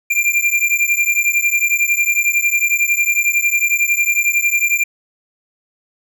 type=beating tone pair; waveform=square; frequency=2377 / 2388 Hz; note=D7 / D7; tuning=+20 / +28 cents; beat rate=11 Hz; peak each=-17 dBFS; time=0.1-4.84 s; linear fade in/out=10 ms; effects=none